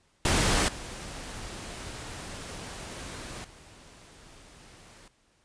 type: noise with level steps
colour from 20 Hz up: pink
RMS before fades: -24 / -40 / -52 dBFS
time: 0.25-5.08 s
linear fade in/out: 2 ms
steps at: 0.68 / 3.44 s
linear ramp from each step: 5 ms
effects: pink hiss -67 dBFS RMS until 5.44 s + resampled to 22050 Hz